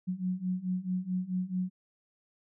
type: beating tone pair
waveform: sine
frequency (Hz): 180.9 / 185.5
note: F#3 / F#3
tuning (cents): -39 / +5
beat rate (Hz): 4.6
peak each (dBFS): -34 / -32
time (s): 0.07-1.7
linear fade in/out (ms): 20
effects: none